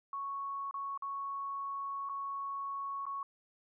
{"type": "tone with dropouts", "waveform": "sine", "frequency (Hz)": 1108, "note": "C#6", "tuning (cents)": -1, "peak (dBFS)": -36, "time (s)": [0.13, 3.23], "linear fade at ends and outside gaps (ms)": 2, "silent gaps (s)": [[0.711, 0.741], [0.976, 1.022], [2.09, 2.095], [3.055, 3.065]], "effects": []}